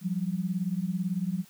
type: beating tone pair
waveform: sine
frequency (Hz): 173.9 / 191.9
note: F3 / G3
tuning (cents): -7 / -37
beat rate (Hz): 18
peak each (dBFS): -30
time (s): 0.01-1.45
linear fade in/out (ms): 50
effects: white hiss -57 dBFS RMS until 1.49 s